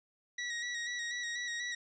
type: tone with vibrato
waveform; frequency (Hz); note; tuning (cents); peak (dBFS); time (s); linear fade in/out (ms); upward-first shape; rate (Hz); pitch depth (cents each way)
sawtooth; 1913; A#6; +44; -32; 0.38-1.75; 5; square; 4.1; 28
effects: resampled to 16000 Hz + 11-bit